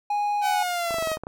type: tone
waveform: triangle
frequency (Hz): 826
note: G#5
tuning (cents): -10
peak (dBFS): -20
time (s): 0.1-0.63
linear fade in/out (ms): 5
type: linear sweep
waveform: sawtooth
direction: down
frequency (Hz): 767 to 622.3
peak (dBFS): -21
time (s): 0.41-1.18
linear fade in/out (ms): 50
type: clicks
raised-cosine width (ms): 1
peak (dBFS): -20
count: 9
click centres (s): 0.908 / 0.943 / 0.985 / 1.025 / 1.073 / 1.117 / 1.171 / 1.236 / 1.269
effects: none